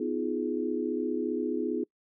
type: chord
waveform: sine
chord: F half-diminished seventh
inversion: second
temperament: just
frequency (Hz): 251.4 / 314.3 / 349.2 / 419.1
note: Cb4 / Eb4 / F4 / Ab4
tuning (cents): +31 / +18 / 0 / +16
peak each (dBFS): -33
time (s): 0-1.84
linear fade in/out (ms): 5
effects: noise-tail reverb RT60 0.1 s tail -26 dB re dry